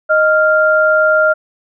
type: tone pair together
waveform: sine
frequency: 622.3 / 1393.8 Hz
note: D#5 / F6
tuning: 0 / -4 cents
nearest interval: octave + major second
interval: 1396 cents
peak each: -11 dBFS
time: 0.09-1.34 s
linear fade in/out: 20 ms
effects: none